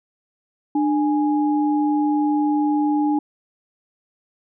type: tone pair together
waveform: sine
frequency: 298 / 830.6 Hz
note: D4 / G#5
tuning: +25 / 0 cents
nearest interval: octave + tritone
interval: 1775 cents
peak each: -17 / -24 dBFS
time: 0.75-3.19 s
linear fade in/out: 5 ms
effects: none